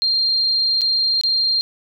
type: tone with dropouts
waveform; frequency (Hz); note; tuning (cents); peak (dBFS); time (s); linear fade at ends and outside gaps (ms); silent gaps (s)
sine; 4191; C8; +2; -15; 0.02-1.61; 0; 0.81-0.817 / 1.212-1.236
effects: none